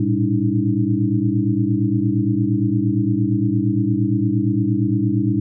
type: tone cluster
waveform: sine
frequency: 109.8 / 118.5 / 198.2 / 289.1 / 317.7 Hz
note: A2 / A#2 / G3 / D4 / D#4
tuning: -3 / +29 / +19 / -27 / +36 cents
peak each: -22 dBFS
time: 0-5.4 s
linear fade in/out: 5 ms
effects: none